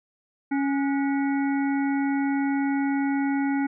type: harmonic tone with a mistuned harmonic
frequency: 277.2 Hz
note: C#4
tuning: in tune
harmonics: 1 / 3 / 5 / 7 / 8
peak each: -22 / -32 / -36 / -39 / -40 dBFS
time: 0.51-3.67 s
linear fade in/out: 10 ms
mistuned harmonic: 5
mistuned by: +86 cents
effects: none